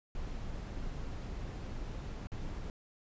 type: noise with dropouts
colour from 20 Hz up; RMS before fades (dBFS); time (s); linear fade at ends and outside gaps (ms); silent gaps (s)
brown; -40; 0.15-2.7; 1; 2.271-2.318
effects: resampled to 16000 Hz